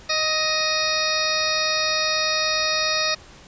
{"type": "harmonic tone with a mistuned harmonic", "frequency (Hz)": 622.3, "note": "D#5", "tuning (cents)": 0, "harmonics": [1, 2, 3, 4, 6, 7, 8, 9], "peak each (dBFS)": [-28, -28, -28, -28, -28, -28, -28, -28], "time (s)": [0.09, 3.15], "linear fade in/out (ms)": 10, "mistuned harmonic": 2, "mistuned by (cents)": 18, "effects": ["pink hiss -46 dBFS RMS until 3.47 s", "resampled to 16000 Hz"]}